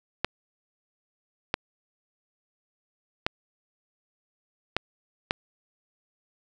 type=clicks; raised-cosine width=0.3 ms; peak=-7 dBFS; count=5; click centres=0.246 / 1.541 / 3.265 / 4.766 / 5.309 s; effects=none